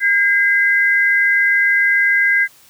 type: tone pair together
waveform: sine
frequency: 1613 / 2040 Hz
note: G6 / C7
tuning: +49 / -44 cents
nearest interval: major third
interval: 407 cents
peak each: -14 dBFS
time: 0-2.48 s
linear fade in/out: 50 ms
effects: white hiss -48 dBFS RMS until 2.69 s